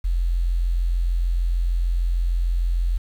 sine tone with quantisation, 43.29 Hz, F1, 14 cents flat, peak -18 dBFS, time 0.04-2.98 s, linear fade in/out 10 ms, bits 8, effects none

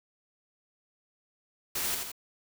white noise with echo, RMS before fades -32 dBFS, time 1.75-1.95 s, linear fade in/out 5 ms, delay 84 ms, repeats 2, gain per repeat -4 dB, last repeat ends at 2.118 s, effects none

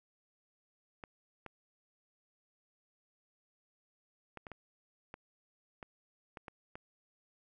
clicks, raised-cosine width 0.5 ms, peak -30 dBFS, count 10, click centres 1.038 / 1.463 / 4.373 / 4.468 / 4.517 / 5.141 / 5.828 / 6.372 / 6.482 / 6.755 s, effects none

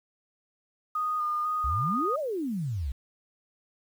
sine tone with vibrato, 1227 Hz, D#6, 25 cents flat, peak -26 dBFS, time 0.95-2.16 s, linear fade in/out 5 ms, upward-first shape square, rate 2 Hz, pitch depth 17 cents each way
sine exponential two-way sweep, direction up then down, 59.9 to 648 to 59.9 Hz, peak -28 dBFS, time 1.64-2.92 s, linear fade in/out 5 ms, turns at 2.19 s
effects 9-bit

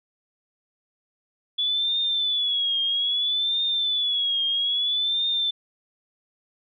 sine tone with vibrato, 3425 Hz, A7, 47 cents flat, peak -21 dBFS, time 1.58-5.51 s, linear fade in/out 10 ms, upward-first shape triangle, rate 0.61 Hz, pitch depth 110 cents each way, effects none

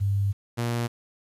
sine / sawtooth tone pair in turn, 99.7 / 118.56 Hz, G2 / A#2, +30 / +30 cents, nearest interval minor third, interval 300 cents, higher second, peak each -21 dBFS, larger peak neither, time 0-0.33 / 0.57-0.88 s, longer first, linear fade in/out 20 ms, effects resampled to 32000 Hz + 9-bit

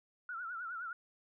sine tone with vibrato, 1399 Hz, F6, 3 cents sharp, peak -39 dBFS, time 0.29-0.93 s, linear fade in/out 2 ms, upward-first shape triangle, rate 9.7 Hz, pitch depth 130 cents each way, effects none

